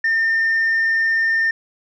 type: tone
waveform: sine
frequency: 1809 Hz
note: A6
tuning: 48 cents sharp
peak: -13 dBFS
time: 0.04-1.51 s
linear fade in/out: 5 ms
effects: tanh soft clip ceiling -13 dBFS